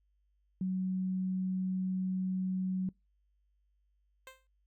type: tone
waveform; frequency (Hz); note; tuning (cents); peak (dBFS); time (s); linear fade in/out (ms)
sine; 186.5; F#3; +14; -30; 0.61-2.89; 2
type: tone with exponential decay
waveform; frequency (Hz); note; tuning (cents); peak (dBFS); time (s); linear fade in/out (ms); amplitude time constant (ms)
10% pulse; 523.3; C5; 0; -37; 4.27-4.47; 1; 42
effects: noise-tail reverb RT60 0.2 s tail -25 dB re dry + added 50 Hz sine -70 dBFS peak until 4.66 s